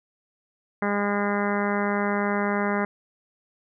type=harmonic tone; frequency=203.5 Hz; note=G#3; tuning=35 cents flat; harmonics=1 / 2 / 3 / 4 / 5 / 6 / 7 / 8 / 9 / 10; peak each=-26 / -29 / -31 / -32 / -33 / -34 / -34 / -35 / -36 / -36 dBFS; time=0.82-2.85 s; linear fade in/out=2 ms; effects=none